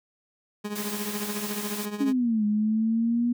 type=tone with tremolo; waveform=30% pulse; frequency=207.7 Hz; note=G#3; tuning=in tune; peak=-25 dBFS; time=0.64-2.13 s; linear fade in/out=10 ms; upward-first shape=triangle; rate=14 Hz; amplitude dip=75%
type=high-pass noise; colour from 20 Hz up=white; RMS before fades=-35 dBFS; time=0.75-1.86 s; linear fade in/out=10 ms; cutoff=110 Hz; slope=48 dB/octave
type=exponential two-way sweep; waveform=sine; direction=down then up; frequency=284.1 to 207.8 to 242.2 Hz; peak=-21 dBFS; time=2-3.33 s; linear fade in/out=10 ms; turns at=2.45 s
effects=none